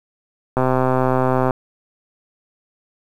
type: click train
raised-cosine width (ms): 1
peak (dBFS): -4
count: 122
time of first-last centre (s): 0.57-1.508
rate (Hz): 129
effects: 7-bit